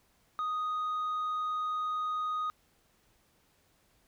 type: tone with tanh clipping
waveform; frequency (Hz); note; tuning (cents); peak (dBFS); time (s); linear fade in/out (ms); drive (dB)
sine; 1244.5; D#6; 0; -31; 0.39-2.5; 0; 2
effects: pink hiss -69 dBFS RMS until 4.07 s